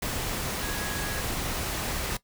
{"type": "tone in noise", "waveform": "sine", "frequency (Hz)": 1661.2, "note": "G#6", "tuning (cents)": 0, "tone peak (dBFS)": -37, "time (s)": [0.62, 1.21], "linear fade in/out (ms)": 5, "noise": "pink", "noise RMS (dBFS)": -31, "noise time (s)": [0.02, 2.17], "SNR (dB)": -9, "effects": ["noise-tail reverb RT60 0.1 s tail -17 dB re dry"]}